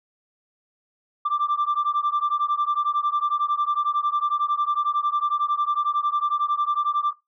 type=beating tone pair; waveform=sine; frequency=1174.7 / 1185.7 Hz; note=D6 / D6; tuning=0 / +16 cents; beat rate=11 Hz; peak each=-22 dBFS; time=1.25-7.13 s; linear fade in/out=10 ms; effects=noise-tail reverb RT60 0.2 s tail -20 dB re dry + tanh soft clip ceiling -16 dBFS